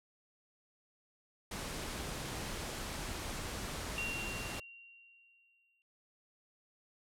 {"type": "noise", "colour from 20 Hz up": "pink", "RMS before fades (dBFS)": -41, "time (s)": [1.51, 4.6], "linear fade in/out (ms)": 5}
{"type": "tone with exponential decay", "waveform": "sine", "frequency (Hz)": 2758, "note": "F7", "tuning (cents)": -22, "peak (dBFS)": -35, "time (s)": [3.98, 5.82], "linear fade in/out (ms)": 0, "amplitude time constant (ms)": 400}
{"effects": ["low-pass 11000 Hz 12 dB/octave"]}